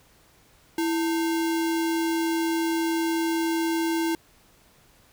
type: tone with sample-and-hold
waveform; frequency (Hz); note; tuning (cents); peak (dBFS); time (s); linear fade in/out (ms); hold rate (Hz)
sine; 329.6; E4; 0; -22; 0.78-4.15; 2; 1225
effects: pink hiss -58 dBFS RMS until 5.12 s